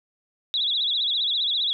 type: tone with vibrato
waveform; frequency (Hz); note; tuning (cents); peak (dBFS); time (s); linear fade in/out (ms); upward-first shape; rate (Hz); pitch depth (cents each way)
sine; 3620; A7; +48; -21; 0.54-1.73; 0; sine; 15; 160
effects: none